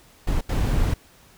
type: noise bursts at uneven times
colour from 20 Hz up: brown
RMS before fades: -21 dBFS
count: 2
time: 0.27-0.41 / 0.49-0.94 s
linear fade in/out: 5 ms
effects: pink hiss -53 dBFS RMS until 1.37 s